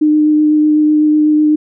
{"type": "tone with vibrato", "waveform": "sine", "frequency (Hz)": 303.7, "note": "D#4", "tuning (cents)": -42, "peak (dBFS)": -7, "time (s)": [0.01, 1.56], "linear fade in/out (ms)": 10, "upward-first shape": "sine", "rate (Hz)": 8, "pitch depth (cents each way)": 10, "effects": []}